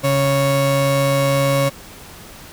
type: tone pair together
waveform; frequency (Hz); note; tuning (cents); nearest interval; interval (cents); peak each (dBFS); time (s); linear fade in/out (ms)
35% pulse; 138.5 / 554; C#3 / C#5; -1 / -1; 2 octaves; 2400; -16 / -17; 0.03-1.7; 20
effects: pink hiss -39 dBFS RMS until 2.52 s